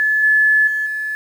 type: tone with level steps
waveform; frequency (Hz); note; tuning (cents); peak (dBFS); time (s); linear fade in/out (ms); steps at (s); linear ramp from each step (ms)
sine; 1724; A6; -36; -13 / -10 / -17 / -20; 0-1.15; 0; 0.23 / 0.67 / 0.86; 5
effects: 7-bit